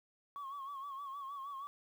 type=tone with vibrato; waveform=sine; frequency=1108.7 Hz; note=C#6; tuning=in tune; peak=-40 dBFS; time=0.36-1.67 s; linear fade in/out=0 ms; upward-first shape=sine; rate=6.4 Hz; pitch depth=69 cents each way; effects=tanh soft clip ceiling -39 dBFS + 11-bit